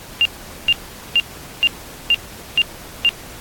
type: tone bursts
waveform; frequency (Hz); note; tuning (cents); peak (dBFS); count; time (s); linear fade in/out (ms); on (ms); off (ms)
sine; 2794; F7; 0; -10; 7; 0.21-3.091; 0; 43; 430
effects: pink hiss -37 dBFS RMS until 3.4 s + AAC 64 kbps